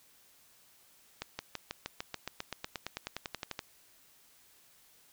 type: accelerating click train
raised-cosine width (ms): 0.2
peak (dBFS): -19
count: 21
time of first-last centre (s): 1.22-3.591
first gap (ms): 170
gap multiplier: 0.96
effects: white hiss -63 dBFS RMS until 5.12 s